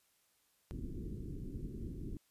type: low-pass noise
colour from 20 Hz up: pink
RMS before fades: -43 dBFS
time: 0.71-2.17 s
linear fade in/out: 0 ms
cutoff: 380 Hz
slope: 48 dB/octave
effects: white hiss -74 dBFS RMS until 2.3 s + resampled to 32000 Hz